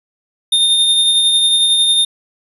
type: tone with tremolo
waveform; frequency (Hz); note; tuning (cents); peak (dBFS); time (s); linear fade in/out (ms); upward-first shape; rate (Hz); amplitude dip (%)
square; 3642; A#7; -41; -9; 0.52-2.05; 5; triangle; 11; 35
effects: resampled to 32000 Hz